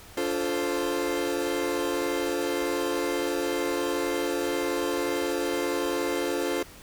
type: chord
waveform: 40% pulse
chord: D minor seventh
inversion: none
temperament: equal with one note detuned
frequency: 287.6 / 349.2 / 440 / 523.3 Hz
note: D4 / F4 / A4 / C5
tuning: -36 / 0 / 0 / 0 cents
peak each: -32 / -29 / -31 / -31 dBFS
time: 0.17-6.63 s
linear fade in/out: 5 ms
effects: pink hiss -48 dBFS RMS until 6.82 s